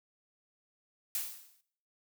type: noise with exponential decay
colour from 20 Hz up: blue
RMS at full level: -32 dBFS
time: 1.15-1.61 s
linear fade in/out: 1 ms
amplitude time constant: 100 ms
effects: noise-tail reverb RT60 0.6 s tail -17 dB re dry